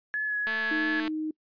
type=tone with vibrato; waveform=sine; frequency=1697 Hz; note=G#6; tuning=37 cents sharp; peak=-26 dBFS; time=0.14-1 s; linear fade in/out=0 ms; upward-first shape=sine; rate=3 Hz; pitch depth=18 cents each way
type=click train; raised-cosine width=0.3 ms; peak=-20 dBFS; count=136; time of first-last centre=0.47-1.078 s; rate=222 Hz
type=tone; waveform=sine; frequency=311.1 Hz; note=D#4; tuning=in tune; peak=-28 dBFS; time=0.71-1.31 s; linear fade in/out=5 ms
effects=noise-tail reverb RT60 0.1 s tail -25 dB re dry + resampled to 11025 Hz